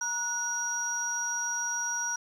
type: tone cluster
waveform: sine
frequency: 943 / 1457 / 5750 Hz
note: A#5 / F#6 / F8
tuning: +20 / -27 / +50 cents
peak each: -37 / -33 / -30 dBFS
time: 0.01-2.16 s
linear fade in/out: 5 ms
effects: tanh soft clip ceiling -21 dBFS + 10-bit